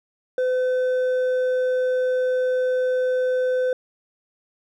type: tone with hard clipping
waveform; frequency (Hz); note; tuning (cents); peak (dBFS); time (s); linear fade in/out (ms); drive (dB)
sine; 508; B4; +49; -20; 0.38-3.73; 2; 4
effects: none